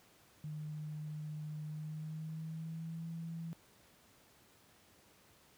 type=tone with pitch glide; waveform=sine; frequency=152.4 to 165.24 Hz; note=D#3 to E3; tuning=-36 to +4 cents; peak=-40 dBFS; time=0.44-3.53 s; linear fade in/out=0 ms; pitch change=+140 cents; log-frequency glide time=1.65-3.08 s; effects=pink hiss -65 dBFS RMS until 5.57 s + high-pass 80 Hz 12 dB/octave